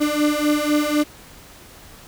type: beating tone pair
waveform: 35% pulse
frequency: 295.6 / 299.6 Hz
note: D4 / D4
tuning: +11 / +35 cents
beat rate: 4 Hz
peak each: -19 / -18 dBFS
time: 0-1.04 s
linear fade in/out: 20 ms
effects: pink hiss -44 dBFS RMS until 2.07 s